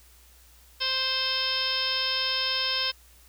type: harmonic tone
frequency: 523.3 Hz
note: C5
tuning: in tune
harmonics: 1 / 2 / 3 / 4 / 5 / 6 / 7 / 8 / 9 / 10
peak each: -40 / -37 / -36 / -40 / -34 / -31 / -33 / -37 / -39 / -29 dBFS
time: 0.8-2.92 s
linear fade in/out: 20 ms
effects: added 60 Hz sine -55 dBFS peak until 3.28 s + white hiss -57 dBFS RMS until 3.28 s